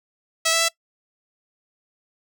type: tone with pitch steps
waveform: 5% pulse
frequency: 652 / 660 / 664 Hz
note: E5 / E5 / E5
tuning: -19 / +2 / +12 cents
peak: -6 dBFS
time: 0.45-0.687 s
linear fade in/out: 10 ms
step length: 79 ms
effects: noise-tail reverb RT60 0.1 s tail -21 dB re dry